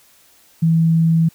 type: tone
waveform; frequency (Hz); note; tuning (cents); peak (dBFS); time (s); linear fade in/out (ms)
sine; 163.7; E3; -12; -11; 0.62-1.29; 10
effects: white hiss -52 dBFS RMS until 1.34 s